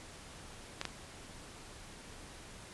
clicks, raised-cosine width 0.2 ms, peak -18 dBFS, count 2, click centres 0.814 / 0.853 s, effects pink hiss -51 dBFS RMS until 2.73 s + resampled to 24000 Hz

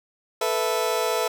30% pulse chord, A suspended second, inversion none, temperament just, 440 / 495 / 660 Hz, A4 / B4 / E5, 0 / +4 / +2 cents, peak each -24 dBFS, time 0.41-1.28 s, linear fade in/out 5 ms, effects none

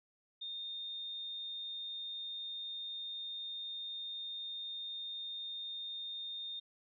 sine tone, 3652 Hz, A#7, 36 cents flat, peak -40 dBFS, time 0.41-6.6 s, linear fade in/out 10 ms, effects none

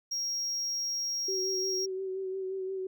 triangle tone, 5600 Hz, F8, 4 cents sharp, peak -29 dBFS, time 0.11-1.86 s, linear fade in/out 10 ms
sine tone with vibrato, 380 Hz, F#4, 46 cents sharp, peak -32 dBFS, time 1.28-2.87 s, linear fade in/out 5 ms, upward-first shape sine, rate 5.7 Hz, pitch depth 27 cents each way
effects none

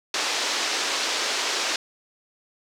white band-pass noise, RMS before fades -26 dBFS, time 0.14-1.76 s, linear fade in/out 2 ms, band 310 to 6100 Hz, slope 24 dB/octave, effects none

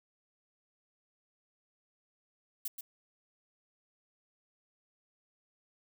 violet noise with echo, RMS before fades -36 dBFS, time 2.65-2.68 s, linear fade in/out 5 ms, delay 130 ms, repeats 1, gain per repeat -7 dB, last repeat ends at 2.81 s, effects none

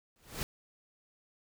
pink noise with exponential growth, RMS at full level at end -33 dBFS, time 0.16-0.43 s, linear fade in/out 0 ms, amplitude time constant 58 ms, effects none

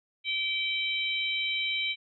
harmonic tone, 774 Hz, G5, 22 cents flat, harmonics 3 / 4 / 5, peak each -30 / -32 / -34 dBFS, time 0.24-1.96 s, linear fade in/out 50 ms, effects none

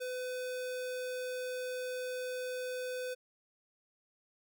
square tone, 504 Hz, B4, 35 cents sharp, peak -37 dBFS, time 0-3.15 s, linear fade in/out 20 ms, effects none

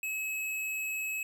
square tone, 2574 Hz, E7, 42 cents flat, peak -33 dBFS, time 0.03-1.23 s, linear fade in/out 2 ms, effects none

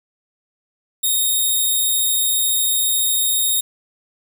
5% pulse tone, 3714 Hz, A#7, 7 cents flat, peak -8 dBFS, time 1.03-3.61 s, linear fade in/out 10 ms, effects 7-bit

